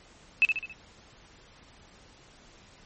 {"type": "tone with echo", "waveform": "sine", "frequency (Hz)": 2612, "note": "E7", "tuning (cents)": -17, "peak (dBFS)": -16, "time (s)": [0.42, 0.45], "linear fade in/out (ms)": 0, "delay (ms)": 69, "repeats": 4, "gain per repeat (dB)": -6, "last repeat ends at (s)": 0.726, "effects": ["pink hiss -55 dBFS RMS until 2.85 s", "MP3 32 kbps"]}